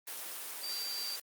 sine tone in noise, 4683 Hz, D8, 6 cents flat, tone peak -37 dBFS, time 0.63-1.16 s, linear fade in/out 5 ms, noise white, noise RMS -42 dBFS, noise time 0.07-1.2 s, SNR +2 dB, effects high-pass 400 Hz 12 dB/octave + Opus 24 kbps

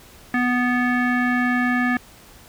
square tone with low-pass filter, 246.9 Hz, B3, in tune, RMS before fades -20 dBFS, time 0.34-1.97 s, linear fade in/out 2 ms, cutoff 1900 Hz, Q 8.2, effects pink hiss -47 dBFS RMS until 2.48 s

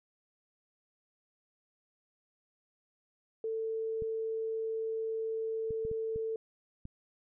sine tone, 445.5 Hz, A4, 22 cents sharp, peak -32 dBFS, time 3.44-6.36 s, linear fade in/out 2 ms
clicks, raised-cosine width 5 ms, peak -31 dBFS, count 6, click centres 4.022 / 5.707 / 5.851 / 5.914 / 6.16 / 6.854 s
effects none

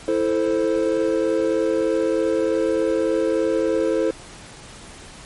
triangle chord, A minor, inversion second, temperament equal, 329.6 / 440 / 523.3 Hz, E4 / A4 / C5, 0 / 0 / 0 cents, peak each -20 dBFS, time 0.08-4.11 s, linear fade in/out 2 ms, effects pink hiss -41 dBFS RMS until 5.25 s + MP3 48 kbps

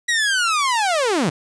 sawtooth linear sweep, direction down, 1936 to 130.81 Hz, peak -13 dBFS, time 0.08-1.3 s, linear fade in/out 10 ms, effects resampled to 22050 Hz + 8-bit

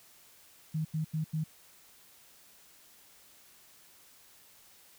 sine tone bursts, 157 Hz, D#3, 16 cents sharp, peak -29 dBFS, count 4, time 0.74-1.441 s, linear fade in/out 10 ms, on 110 ms, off 87 ms, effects white hiss -59 dBFS RMS until 4.98 s

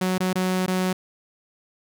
sawtooth tone with dropouts, 185 Hz, F#3, in tune, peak -17 dBFS, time 0.01-0.93 s, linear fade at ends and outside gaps 5 ms, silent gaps 0.181-0.203 / 0.331-0.355 / 0.663-0.678 s, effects none

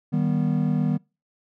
triangle chord, Eb augmented, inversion none, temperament just, 155.56 / 194.45 / 243.1 Hz, Eb3 / G3 / B3, 0 / -14 / -27 cents, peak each -21 / -24 / -23 dBFS, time 0.12-0.98 s, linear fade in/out 20 ms, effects noise-tail reverb RT60 0.3 s tail -26 dB re dry

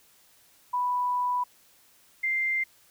sine tone pair in turn, 987.8 / 2093 Hz, B5 / C7, 0 / 0 cents, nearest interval octave + minor second, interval 1300 cents, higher second, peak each -24 / -24 dBFS, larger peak neither, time 0.73-1.44 / 2.23-2.64 s, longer first, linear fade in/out 10 ms, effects white hiss -60 dBFS RMS until 2.9 s

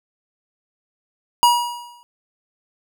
square tone with exponential decay, 960 Hz, B5, 49 cents flat, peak -9 dBFS, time 1.43-2.03 s, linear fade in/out 0 ms, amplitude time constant 130 ms, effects none

